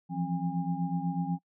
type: tone cluster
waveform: sine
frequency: 168 / 176.1 / 267.3 / 811 Hz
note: E3 / F3 / C4 / G#5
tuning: +33 / +15 / +37 / -41 cents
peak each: -32 / -32 / -37 / -38 dBFS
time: 0.09-1.39 s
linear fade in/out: 50 ms
effects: noise-tail reverb RT60 0.1 s tail -23 dB re dry